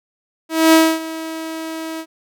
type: tone with ADSR envelope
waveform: sawtooth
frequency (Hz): 322.1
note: E4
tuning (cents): -40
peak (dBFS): -3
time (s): 0.49-2.06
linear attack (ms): 240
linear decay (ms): 260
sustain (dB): -18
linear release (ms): 65
effects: none